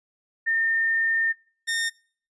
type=tone pair in turn; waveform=sine / sawtooth; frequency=1815 / 1828.7 Hz; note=A#6 / A#6; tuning=-47 / -34 cents; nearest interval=unison; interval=13 cents; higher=second; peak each=-20 dBFS; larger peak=neither; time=0.46-1.33 / 1.67-1.9 s; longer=first; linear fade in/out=20 ms; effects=noise-tail reverb RT60 0.5 s tail -24 dB re dry + resampled to 24000 Hz